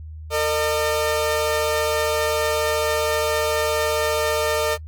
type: tone pair together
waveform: sawtooth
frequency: 453.7 / 606.4 Hz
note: A#4 / D#5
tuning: -47 / -45 cents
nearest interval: perfect fourth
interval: 502 cents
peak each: -18 dBFS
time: 0.3-4.78 s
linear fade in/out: 50 ms
effects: noise-tail reverb RT60 0.1 s tail -22 dB re dry + added 78 Hz sine -33 dBFS peak until 4.87 s